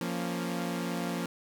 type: chord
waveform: sawtooth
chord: Bb minor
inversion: second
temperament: equal with one note detuned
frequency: 174.61 / 232 / 277.2 Hz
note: F3 / Bb3 / Db4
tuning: 0 / -8 / 0 cents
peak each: -30 / -32 / -34 dBFS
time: 0.01-1.26 s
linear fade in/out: 2 ms
effects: none